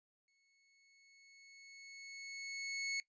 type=tone with exponential growth; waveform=sawtooth; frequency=2200 Hz; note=C#7; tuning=14 cents flat; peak=-32 dBFS; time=0.28-3 s; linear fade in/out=1 ms; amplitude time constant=590 ms; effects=noise-tail reverb RT60 0.1 s tail -18 dB re dry + resampled to 16000 Hz